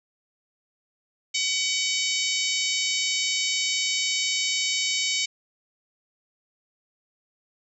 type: harmonic tone with a mistuned harmonic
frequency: 754 Hz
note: F#5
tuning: 32 cents sharp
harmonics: 3 / 4 / 5 / 6 / 7 / 8 / 9 / 10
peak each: -29 / -30 / -31 / -32 / -32 / -33 / -34 / -34 dBFS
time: 1.34-5.26 s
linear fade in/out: 10 ms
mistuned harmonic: 7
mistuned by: +22 cents
effects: none